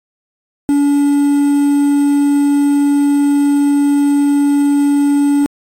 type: tone with quantisation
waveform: triangle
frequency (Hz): 285.6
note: D4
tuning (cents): -48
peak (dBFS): -7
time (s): 0.69-5.46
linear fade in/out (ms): 0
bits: 5
effects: AAC 48 kbps